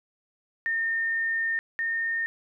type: tone pair in turn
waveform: sine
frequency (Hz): 1821 / 1828.2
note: A#6 / A#6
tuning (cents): -41 / -34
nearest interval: unison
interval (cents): 7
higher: second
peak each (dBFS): -24 / -25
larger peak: first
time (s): 0.66-1.59 / 1.79-2.26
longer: first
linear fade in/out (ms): 0
effects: none